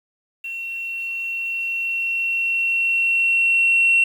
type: tone with level ramp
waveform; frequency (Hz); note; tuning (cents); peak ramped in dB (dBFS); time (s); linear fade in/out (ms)
sine; 2723; F7; -44; -27 to -11; 0.44-4.04; 5
effects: tanh soft clip ceiling -9 dBFS + 8-bit